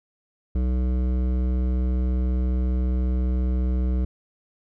sine tone with hard clipping, 62.7 Hz, B1, 27 cents sharp, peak -22 dBFS, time 0.55-4.05 s, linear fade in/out 5 ms, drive 13 dB, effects none

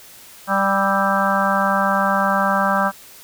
harmonic tone with a mistuned harmonic, 196.5 Hz, G3, 4 cents sharp, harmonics 1 / 3 / 4 / 5 / 6 / 7 / 8, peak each -23 / -23 / -23 / -23 / -23 / -23 / -23 dBFS, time 0.47-2.92 s, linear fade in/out 50 ms, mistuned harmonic 7, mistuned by -66 cents, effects white hiss -43 dBFS RMS until 3.23 s

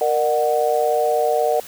sine chord, Bb augmented, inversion none, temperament equal with one note detuned, 466.2 / 602.4 / 740 Hz, Bb4 / D5 / F#5, 0 / +44 / 0 cents, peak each -20 dBFS, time 0.01-1.6 s, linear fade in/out 2 ms, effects white hiss -39 dBFS RMS until 1.67 s

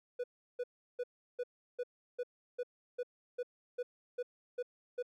triangle tone bursts, 492.1 Hz, B4, 6 cents flat, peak -32 dBFS, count 13, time 0.19-5.027 s, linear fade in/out 10 ms, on 49 ms, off 350 ms, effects none

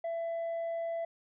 sine tone with tanh clipping, 668 Hz, E5, 23 cents sharp, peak -33 dBFS, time 0.04-1.05 s, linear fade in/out 5 ms, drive 2 dB, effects none

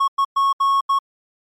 triangle tone bursts at uneven times, 1100 Hz, C#6, 14 cents flat, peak -12 dBFS, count 5, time 0-0.08 / 0.18-0.25 / 0.36-0.53 / 0.6-0.81 / 0.89-0.99 s, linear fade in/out 10 ms, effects MP3 64 kbps

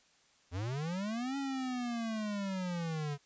square linear two-way sweep, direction up then down, 82.41 to 278.8 to 141 Hz, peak -35 dBFS, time 0.51-3.18 s, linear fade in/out 50 ms, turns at 1.37 s, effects white hiss -67 dBFS RMS until 3.25 s + resampled to 16000 Hz

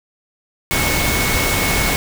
sine tone in noise, 2200 Hz, C#7, 14 cents flat, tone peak -22 dBFS, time 0.71-1.96 s, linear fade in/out 0 ms, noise pink, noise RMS -18 dBFS, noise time 0.71-1.96 s, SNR -7 dB, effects none

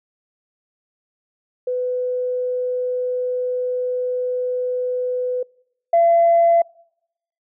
sine tone pair in turn, 500 / 678.1 Hz, B4 / E5, +21 / +49 cents, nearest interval perfect fourth, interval 528 cents, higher second, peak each -19 / -10 dBFS, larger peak second, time 1.67-5.43 / 5.93-6.62 s, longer first, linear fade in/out 5 ms, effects noise-tail reverb RT60 0.8 s tail -26 dB re dry + tanh soft clip ceiling -7 dBFS

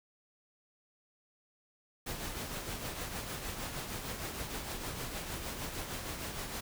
pink noise with tremolo, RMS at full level -38 dBFS, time 2.06-6.61 s, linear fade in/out 10 ms, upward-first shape triangle, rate 6.5 Hz, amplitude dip 50%, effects none

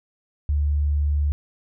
sine tone, 73.1 Hz, D2, 7 cents flat, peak -18 dBFS, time 0.49-1.32 s, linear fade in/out 0 ms, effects none

